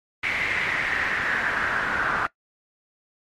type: noise with band-pass filter sweep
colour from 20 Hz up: brown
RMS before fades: -25 dBFS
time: 0.23-2.27 s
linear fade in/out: 5 ms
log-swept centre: 2200 to 1400 Hz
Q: 4.9
effects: noise-tail reverb RT60 0.1 s tail -19 dB re dry + MP3 64 kbps